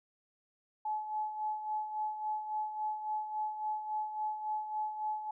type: tone with tremolo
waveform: sine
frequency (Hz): 856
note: A5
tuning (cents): -48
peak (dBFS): -31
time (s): 0.85-5.31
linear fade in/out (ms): 5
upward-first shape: sine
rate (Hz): 3.6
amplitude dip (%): 60
effects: none